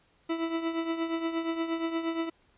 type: tone with tremolo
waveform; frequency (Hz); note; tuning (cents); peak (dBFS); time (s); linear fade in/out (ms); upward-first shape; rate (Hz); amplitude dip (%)
40% pulse; 329.6; E4; 0; -25; 0.29-2.3; 10; triangle; 8.5; 70
effects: pink hiss -66 dBFS RMS until 2.57 s + resampled to 8000 Hz